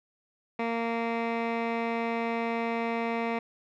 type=tone with low-pass filter; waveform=15% pulse; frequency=230.9 Hz; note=A#3; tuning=16 cents flat; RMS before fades=-30 dBFS; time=0.59-3.39 s; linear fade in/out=5 ms; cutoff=2200 Hz; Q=1.6; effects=none